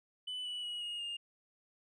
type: tone with pitch steps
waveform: sine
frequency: 2999 / 2954 / 2910 / 2867 / 2824 Hz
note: F#7 / F#7 / F#7 / F7 / F7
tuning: +23 / -3 / -29 / +45 / +19 cents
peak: -35 dBFS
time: 0.27-1.17 s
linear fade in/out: 10 ms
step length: 180 ms
effects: tanh soft clip ceiling -37 dBFS